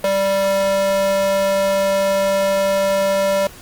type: tone with high-pass filter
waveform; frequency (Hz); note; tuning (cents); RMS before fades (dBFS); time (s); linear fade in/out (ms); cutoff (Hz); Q
square; 195.4; G3; -5; -17; 0.04-3.47; 2; 470; 8.5
effects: pink hiss -40 dBFS RMS until 3.61 s + Opus 24 kbps